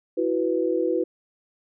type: chord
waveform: sine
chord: E suspended second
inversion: none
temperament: equal with one note detuned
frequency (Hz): 330.6 / 370 / 493.9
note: E4 / F#4 / B4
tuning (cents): +5 / 0 / 0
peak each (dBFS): -25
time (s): 0.17-1.04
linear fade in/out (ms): 10
effects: none